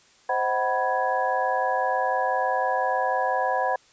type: tone cluster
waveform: sine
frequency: 522 / 628 / 752 / 982 / 1667 Hz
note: C5 / D#5 / F#5 / B5 / G#6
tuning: -4 / +16 / +28 / -10 / +6 cents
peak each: -28 / -32 / -25 / -27 / -31 dBFS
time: 0.29-3.76 s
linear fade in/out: 5 ms
effects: white hiss -57 dBFS RMS until 3.92 s + resampled to 16000 Hz